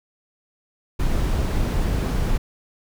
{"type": "noise", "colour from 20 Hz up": "brown", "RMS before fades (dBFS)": -21, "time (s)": [0.99, 2.38], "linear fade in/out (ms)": 10, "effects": []}